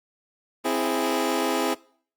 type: chord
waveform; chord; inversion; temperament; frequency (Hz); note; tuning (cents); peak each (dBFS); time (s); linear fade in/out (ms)
20% pulse; C augmented; none; equal; 261.6 / 329.6 / 415.3; C4 / E4 / G#4; 0 / 0 / 0; -22; 0.64-1.75; 20
effects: noise-tail reverb RT60 0.5 s tail -22 dB re dry + Opus 32 kbps